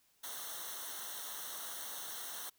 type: noise with comb filter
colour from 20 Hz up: white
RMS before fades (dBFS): -44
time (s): 0.23-2.5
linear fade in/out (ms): 10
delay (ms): 0.41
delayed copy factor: -0.95
effects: white hiss -72 dBFS RMS until 2.58 s